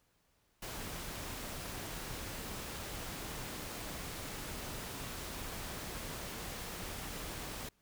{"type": "noise", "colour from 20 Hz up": "pink", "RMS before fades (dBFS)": -43, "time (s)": [0.62, 7.69], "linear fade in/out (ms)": 5, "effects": ["pink hiss -74 dBFS RMS until 7.81 s"]}